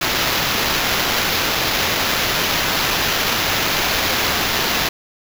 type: noise with sample-and-hold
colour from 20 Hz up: white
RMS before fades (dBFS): -19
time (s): 0.01-4.89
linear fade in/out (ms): 5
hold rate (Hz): 8820
effects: none

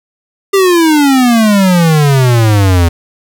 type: exponential sweep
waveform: square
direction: down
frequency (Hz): 400 to 82.7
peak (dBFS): -6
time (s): 0.53-2.89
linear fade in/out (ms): 10
effects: 7-bit

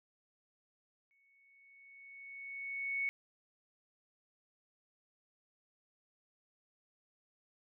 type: tone with exponential growth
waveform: sine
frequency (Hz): 2217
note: C#7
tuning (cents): 0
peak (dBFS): -31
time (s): 1.11-3.09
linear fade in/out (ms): 0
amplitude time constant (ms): 430
effects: none

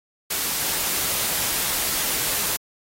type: noise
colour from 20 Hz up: white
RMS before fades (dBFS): -24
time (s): 0.3-2.57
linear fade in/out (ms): 10
effects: AAC 48 kbps

